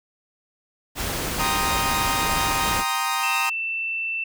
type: noise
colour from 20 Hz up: pink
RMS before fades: -27 dBFS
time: 0.95-2.84 s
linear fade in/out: 50 ms
type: chord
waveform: sawtooth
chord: C minor seventh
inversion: second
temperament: equal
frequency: 784 / 932.3 / 1046.5 / 1244.5 Hz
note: G5 / Bb5 / C6 / Eb6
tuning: 0 / 0 / 0 / 0 cents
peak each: -26 / -23 / -27 / -22 dBFS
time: 1.39-3.5 s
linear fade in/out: 10 ms
type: tone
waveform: sine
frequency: 2671 Hz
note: E7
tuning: 22 cents sharp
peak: -24 dBFS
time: 3.23-4.24 s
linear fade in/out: 5 ms
effects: none